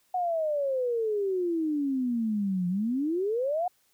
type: exponential two-way sweep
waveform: sine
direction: down then up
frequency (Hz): 741 to 174.61 to 741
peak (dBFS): -25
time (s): 0.14-3.68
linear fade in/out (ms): 5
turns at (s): 2.68
effects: white hiss -68 dBFS RMS until 3.93 s